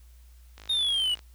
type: click train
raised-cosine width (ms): 0.2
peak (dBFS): -28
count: 33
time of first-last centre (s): 0.58-1.192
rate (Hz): 52.3
type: exponential sweep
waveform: triangle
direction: down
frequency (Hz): 3729 to 2891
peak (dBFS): -22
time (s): 0.69-1.15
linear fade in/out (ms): 10
effects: added 60 Hz sine -49 dBFS peak until 1.34 s + white hiss -64 dBFS RMS until 1.34 s